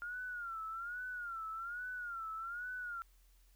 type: tone with vibrato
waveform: sine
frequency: 1400 Hz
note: F6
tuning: 4 cents sharp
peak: -40 dBFS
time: 0.02-3.02 s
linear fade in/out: 0 ms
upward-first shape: sine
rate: 1.2 Hz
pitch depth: 120 cents each way
effects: added 44 Hz sine -63 dBFS peak until 3.55 s + white hiss -73 dBFS RMS until 3.55 s